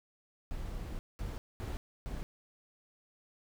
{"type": "noise bursts at uneven times", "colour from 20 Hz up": "brown", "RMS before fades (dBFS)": -39, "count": 4, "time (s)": [[0.51, 0.99], [1.19, 1.38], [1.6, 1.77], [2.06, 2.23]], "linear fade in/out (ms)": 0, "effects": []}